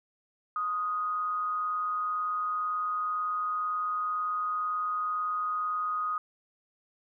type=tone with amplitude modulation; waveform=sine; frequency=1244.5 Hz; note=D#6; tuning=in tune; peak=-26 dBFS; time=0.56-6.18 s; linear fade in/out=2 ms; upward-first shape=sine; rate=178 Hz; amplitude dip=40%; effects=none